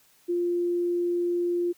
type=tone; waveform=sine; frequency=349.2 Hz; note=F4; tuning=in tune; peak=-23 dBFS; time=0.28-1.73 s; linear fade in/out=20 ms; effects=white hiss -61 dBFS RMS until 1.77 s